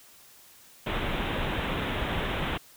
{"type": "low-pass noise", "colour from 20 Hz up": "pink", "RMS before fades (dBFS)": -30, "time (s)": [0.86, 2.58], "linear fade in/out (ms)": 10, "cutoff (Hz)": 3700, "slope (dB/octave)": 96, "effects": ["white hiss -54 dBFS RMS until 2.76 s"]}